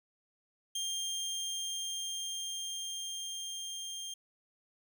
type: tone with level ramp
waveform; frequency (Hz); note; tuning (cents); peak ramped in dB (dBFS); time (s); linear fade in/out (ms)
25% pulse; 3194; G7; +32; -30 to -36; 0.75-4.14; 5
effects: none